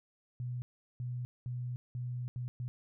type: tone bursts at uneven times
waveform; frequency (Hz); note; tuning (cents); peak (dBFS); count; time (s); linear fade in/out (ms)
sine; 123.47; B2; 0; -35; 6; 0.4-0.62 / 1-1.25 / 1.46-1.76 / 1.95-2.28 / 2.36-2.48 / 2.6-2.68; 0
effects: none